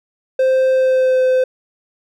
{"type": "tone with pitch glide", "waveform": "triangle", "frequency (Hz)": [522, 514.2], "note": ["C5", "C5"], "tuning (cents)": [-4, -30], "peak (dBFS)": -9, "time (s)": [0.39, 1.44], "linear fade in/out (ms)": 5, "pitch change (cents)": -26, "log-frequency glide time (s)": [0.71, 1.22], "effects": []}